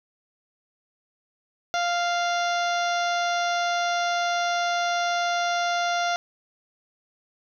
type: harmonic tone with a mistuned harmonic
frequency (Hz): 697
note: F5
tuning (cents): -4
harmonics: 1 / 2 / 3 / 4 / 5 / 6 / 7 / 8 / 9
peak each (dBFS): -24 / -28 / -35 / -38 / -35 / -39 / -42 / -39 / -43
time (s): 1.74-6.16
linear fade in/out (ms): 0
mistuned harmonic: 8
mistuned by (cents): +15
effects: 10-bit